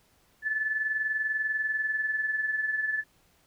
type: tone pair together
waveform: sine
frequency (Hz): 1737.8 / 1758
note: A6 / A6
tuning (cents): -22 / -2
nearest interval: unison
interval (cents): 20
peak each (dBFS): -27 / -35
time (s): 0.42-3.04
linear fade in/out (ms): 50
effects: pink hiss -65 dBFS RMS until 3.46 s